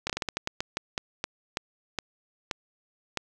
slowing click train, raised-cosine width 0.2 ms, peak -11 dBFS, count 16, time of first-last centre 0.07-3.173 s, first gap 26 ms, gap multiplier 1.26, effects none

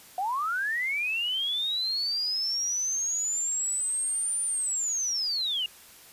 sine linear two-way sweep, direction up then down, 711 to 9320 to 2786 Hz, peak -26 dBFS, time 0.18-5.66 s, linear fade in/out 2 ms, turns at 4.43 s, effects white hiss -51 dBFS RMS until 6.12 s + resampled to 32000 Hz

